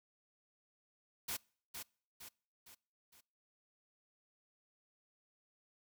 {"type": "noise with echo", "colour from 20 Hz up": "white", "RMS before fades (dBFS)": -40, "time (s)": [1.28, 1.37], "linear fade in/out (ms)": 10, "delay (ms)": 460, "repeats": 4, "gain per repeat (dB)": -6, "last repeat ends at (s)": 3.21, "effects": ["noise-tail reverb RT60 0.5 s tail -26 dB re dry"]}